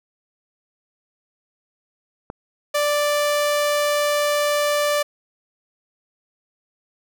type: click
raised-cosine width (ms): 1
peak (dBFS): -17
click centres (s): 2.301
type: tone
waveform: sawtooth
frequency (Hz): 587.3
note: D5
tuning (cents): 0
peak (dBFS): -14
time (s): 2.74-5.03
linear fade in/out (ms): 10
effects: none